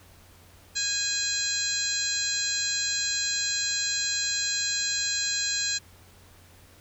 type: harmonic tone with a mistuned harmonic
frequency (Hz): 819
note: G#5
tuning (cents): -24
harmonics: 2 / 3 / 4 / 5 / 6 / 7 / 8 / 9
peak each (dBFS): -34 / -37 / -40 / -29 / -39 / -40 / -34 / -31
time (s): 0.75-5.79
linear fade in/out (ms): 20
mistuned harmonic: 3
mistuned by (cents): +29
effects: added 89 Hz sine -55 dBFS peak until 6.8 s + pink hiss -55 dBFS RMS until 6.8 s